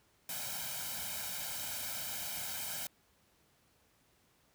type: noise with comb filter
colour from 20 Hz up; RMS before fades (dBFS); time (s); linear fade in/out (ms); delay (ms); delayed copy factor
white; -40; 0.29-2.87; 2; 1.3; +0.8
effects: pink hiss -70 dBFS RMS until 4.54 s + high-pass 60 Hz 12 dB/octave